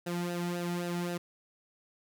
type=tone with flanger; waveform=sawtooth; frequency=174.61 Hz; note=F3; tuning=in tune; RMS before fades=-34 dBFS; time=0.06-1.18 s; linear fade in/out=10 ms; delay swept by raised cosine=0.89 to 1.87 ms; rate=3.8 Hz; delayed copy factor=-0.7; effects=none